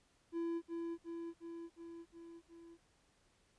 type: tone with echo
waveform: triangle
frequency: 335.8 Hz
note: E4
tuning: 32 cents sharp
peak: -34 dBFS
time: 0.32-0.62 s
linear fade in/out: 50 ms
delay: 360 ms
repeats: 6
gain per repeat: -3 dB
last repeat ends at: 2.78 s
effects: pink hiss -73 dBFS RMS until 3.58 s + resampled to 22050 Hz